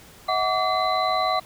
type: tone cluster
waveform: sine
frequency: 636 / 740 / 1154 / 2048 / 4007 Hz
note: D#5 / F#5 / D6 / C7 / B7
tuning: +38 / 0 / -31 / -38 / +24 cents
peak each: -27 / -24 / -24 / -33 / -30 dBFS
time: 0.28-1.4 s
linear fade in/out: 10 ms
effects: pink hiss -48 dBFS RMS until 1.45 s